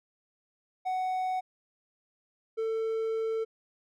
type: tone pair in turn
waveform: triangle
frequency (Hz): 744 / 446.4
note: F#5 / A4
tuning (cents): +9 / +25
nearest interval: major sixth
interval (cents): 884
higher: first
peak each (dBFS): -26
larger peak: neither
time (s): 0.85-1.41 / 2.57-3.45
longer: second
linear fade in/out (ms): 20
effects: none